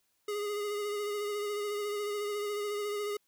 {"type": "tone with vibrato", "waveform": "square", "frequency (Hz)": 413.5, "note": "G#4", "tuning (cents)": -8, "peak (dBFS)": -33, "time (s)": [0.28, 3.17], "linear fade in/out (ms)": 5, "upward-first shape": "sine", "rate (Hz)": 14, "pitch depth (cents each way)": 27, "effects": ["white hiss -75 dBFS RMS until 3.27 s"]}